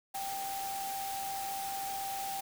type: tone in noise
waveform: sine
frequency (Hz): 784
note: G5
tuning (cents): 0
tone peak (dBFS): -36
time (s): 0.14-2.41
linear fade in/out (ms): 10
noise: white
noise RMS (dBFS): -42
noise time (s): 0.14-2.41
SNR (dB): +3
effects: none